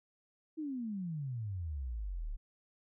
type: exponential sweep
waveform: sine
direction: down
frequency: 324.3 to 33.54 Hz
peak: -36 dBFS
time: 0.57-2.37 s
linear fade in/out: 20 ms
effects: none